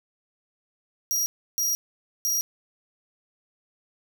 sawtooth tone bursts at uneven times, 5710 Hz, F8, 37 cents sharp, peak -20 dBFS, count 3, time 1.11-1.26 / 1.58-1.75 / 2.25-2.41 s, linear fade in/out 0 ms, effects none

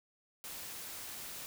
white noise, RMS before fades -45 dBFS, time 0.44-1.46 s, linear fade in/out 0 ms, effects none

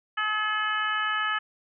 harmonic tone, 427.8 Hz, A4, 49 cents flat, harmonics 2 / 3 / 4 / 5 / 6 / 7, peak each -37 / -28 / -28 / -39 / -39 / -34 dBFS, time 0.17-1.39 s, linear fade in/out 10 ms, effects none

